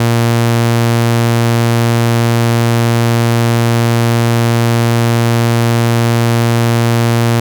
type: tone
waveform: sawtooth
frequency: 116.9 Hz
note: A#2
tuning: 5 cents sharp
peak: -5 dBFS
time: 0-7.4 s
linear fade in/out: 5 ms
effects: none